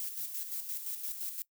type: noise with tremolo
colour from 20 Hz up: violet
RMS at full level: -37 dBFS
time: 0-1.42 s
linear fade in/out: 0 ms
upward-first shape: square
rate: 5.8 Hz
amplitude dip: 50%
effects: noise-tail reverb RT60 0.1 s tail -21 dB re dry